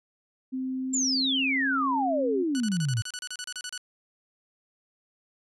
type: tone with pitch glide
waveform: sine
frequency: 260 to 269.9 Hz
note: C4 to C#4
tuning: -11 to -46 cents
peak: -28 dBFS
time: 0.52-2.44 s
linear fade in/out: 20 ms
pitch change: +65 cents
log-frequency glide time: 0.81-1.68 s
type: exponential sweep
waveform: sine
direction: down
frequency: 7459 to 104.5 Hz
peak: -24 dBFS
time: 0.93-3.02 s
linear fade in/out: 10 ms
type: tone bursts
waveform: 10% pulse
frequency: 1480 Hz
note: F#6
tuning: in tune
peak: -25 dBFS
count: 15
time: 2.55-3.777 s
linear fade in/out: 0 ms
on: 51 ms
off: 33 ms
effects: resampled to 22050 Hz